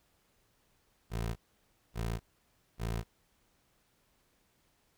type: tone bursts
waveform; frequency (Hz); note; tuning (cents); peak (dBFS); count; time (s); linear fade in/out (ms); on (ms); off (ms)
20% pulse; 56.6; A1; +50; -28; 3; 1.1-3.04; 50; 260; 580
effects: pink hiss -72 dBFS RMS until 4.97 s